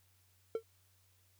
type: tone with exponential decay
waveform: triangle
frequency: 450 Hz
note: A4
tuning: 39 cents sharp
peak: -27 dBFS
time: 0.55-0.63 s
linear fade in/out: 2 ms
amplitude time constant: 17 ms
effects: added 93 Hz sine -70 dBFS peak until 1.39 s + white hiss -72 dBFS RMS until 1.39 s